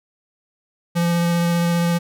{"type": "tone with vibrato", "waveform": "square", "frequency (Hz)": 171.3, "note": "F3", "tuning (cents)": -33, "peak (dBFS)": -17, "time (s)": [0.95, 1.99], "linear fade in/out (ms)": 20, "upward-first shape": "triangle", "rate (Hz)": 15, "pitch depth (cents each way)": 11, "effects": []}